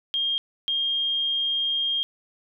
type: tone pair in turn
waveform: sine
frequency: 3221 / 3221 Hz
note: G7 / G7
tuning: +46 / +46 cents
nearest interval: unison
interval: 0 cents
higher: neither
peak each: -22 dBFS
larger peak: neither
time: 0.14-0.38 / 0.68-2.03 s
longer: second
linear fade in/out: 0 ms
effects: none